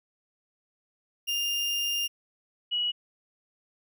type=tone pair in turn; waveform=35% pulse / sine; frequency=2808 / 2920 Hz; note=F7 / F#7; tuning=+9 / -24 cents; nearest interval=minor second; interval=67 cents; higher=second; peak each=-25 dBFS; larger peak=neither; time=1.27-2.08 / 2.71-2.92 s; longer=first; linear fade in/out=20 ms; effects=none